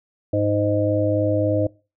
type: harmonic tone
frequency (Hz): 103.5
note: G#2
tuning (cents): -5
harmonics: 1 / 3 / 5 / 6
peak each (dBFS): -23 / -23 / -23 / -23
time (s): 0.33-1.67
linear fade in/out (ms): 5
effects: noise-tail reverb RT60 0.3 s tail -21 dB re dry